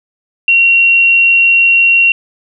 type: tone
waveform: sine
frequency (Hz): 2743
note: F7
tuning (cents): -32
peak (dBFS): -5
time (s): 0.48-2.12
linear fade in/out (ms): 2
effects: none